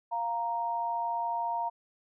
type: tone pair together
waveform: sine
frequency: 698.5 / 932.4 Hz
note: F5 / A#5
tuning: 0 / 0 cents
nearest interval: perfect fourth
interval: 500 cents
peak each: -34 / -30 dBFS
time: 0.11-1.7 s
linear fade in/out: 20 ms
effects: none